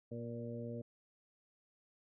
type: harmonic tone with a mistuned harmonic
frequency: 118.2 Hz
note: A#2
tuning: 24 cents sharp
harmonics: 1 / 2 / 3 / 4 / 5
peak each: -45 / -45 / -53 / -47 / -50 dBFS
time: 0.11-0.82 s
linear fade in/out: 10 ms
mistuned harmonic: 5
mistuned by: -16 cents
effects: none